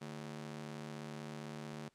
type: ring-modulated tone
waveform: sawtooth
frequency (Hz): 185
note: F#3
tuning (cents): 0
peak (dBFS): -37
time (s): 0.01-1.89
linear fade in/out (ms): 10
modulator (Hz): 37.9
effects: pink hiss -75 dBFS RMS until 1.94 s + low-pass 9000 Hz 12 dB/octave